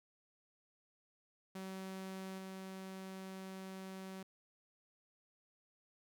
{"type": "tone with level steps", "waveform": "sawtooth", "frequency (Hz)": 190, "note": "F#3", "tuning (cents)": 46, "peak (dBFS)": [-40, -42], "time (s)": [1.55, 4.23], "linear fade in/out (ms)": 5, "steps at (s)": 2.38, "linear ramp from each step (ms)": 5, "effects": []}